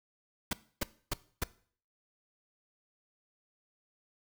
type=noise bursts; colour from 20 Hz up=pink; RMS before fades=-31 dBFS; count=4; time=0.51-1.438 s; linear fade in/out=5 ms; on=22 ms; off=280 ms; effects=noise-tail reverb RT60 0.5 s tail -19 dB re dry